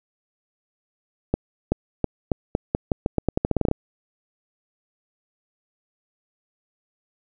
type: accelerating click train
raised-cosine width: 2 ms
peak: -6 dBFS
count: 18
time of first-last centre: 1.34-3.713 s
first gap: 380 ms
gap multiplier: 0.85
effects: none